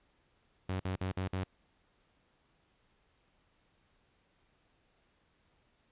sawtooth tone bursts, 93.6 Hz, F#2, 20 cents sharp, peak -29 dBFS, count 5, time 0.69-1.44 s, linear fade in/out 5 ms, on 110 ms, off 50 ms, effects pink hiss -72 dBFS RMS until 5.91 s + resampled to 8000 Hz

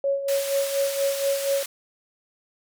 sine tone with tremolo, 554.4 Hz, C#5, in tune, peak -19 dBFS, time 0.04-1.63 s, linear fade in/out 2 ms, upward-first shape sine, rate 4.2 Hz, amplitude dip 65%
white band-pass noise, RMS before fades -33 dBFS, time 0.28-1.66 s, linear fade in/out 5 ms, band 1200 to 13000 Hz, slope 12 dB/octave
effects none

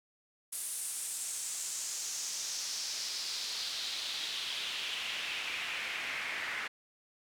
pink noise with band-pass filter sweep, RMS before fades -38 dBFS, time 0.52-6.68 s, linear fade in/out 10 ms, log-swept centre 10000 to 1900 Hz, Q 2.7, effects none

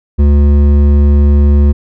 triangle tone with hard clipping, 72 Hz, D2, 34 cents flat, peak -6 dBFS, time 0.18-1.73 s, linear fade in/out 20 ms, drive 14 dB, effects none

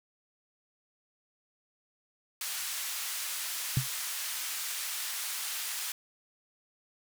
white band-pass noise, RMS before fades -36 dBFS, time 2.41-5.92 s, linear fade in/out 2 ms, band 1200 to 14000 Hz, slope 12 dB/octave
sine tone with exponential decay, 130 Hz, C3, 11 cents flat, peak -19 dBFS, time 3.77-3.88 s, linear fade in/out 2 ms, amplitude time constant 22 ms
effects none

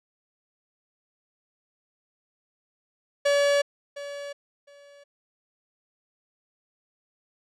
45% pulse tone with echo, 570 Hz, C#5, 48 cents sharp, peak -19 dBFS, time 3.25-3.62 s, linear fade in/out 10 ms, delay 710 ms, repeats 2, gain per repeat -15 dB, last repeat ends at 5.04 s, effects low-pass 7000 Hz 12 dB/octave

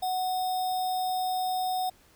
sine tone with sample-and-hold, 740 Hz, F#5, in tune, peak -26 dBFS, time 0.02-1.9 s, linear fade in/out 10 ms, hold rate 4410 Hz, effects pink hiss -60 dBFS RMS until 2.15 s

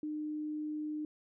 sine tone, 303.6 Hz, D#4, 42 cents flat, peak -35 dBFS, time 0.03-1.05 s, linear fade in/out 2 ms, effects none

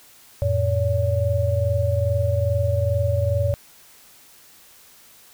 sine tone cluster, 88.3 / 110.7 / 570 Hz, F2 / A2 / C#5, +20 / +11 / +48 cents, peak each -22 / -22 / -23 dBFS, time 0.42-3.54 s, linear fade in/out 0 ms, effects white hiss -50 dBFS RMS until 5.33 s

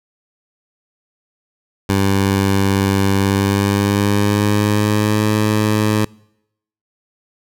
15% pulse tone with pitch glide, 98 to 106.87 Hz, G2 to A2, 0 to -50 cents, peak -7 dBFS, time 1.89-6.05 s, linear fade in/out 5 ms, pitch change +150 cents, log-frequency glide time 3.16-5.27 s, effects noise-tail reverb RT60 0.8 s tail -25 dB re dry

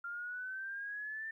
sine exponential sweep, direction up, 1388 to 1794 Hz, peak -39 dBFS, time 0.04-1.31 s, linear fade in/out 5 ms, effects 13-bit

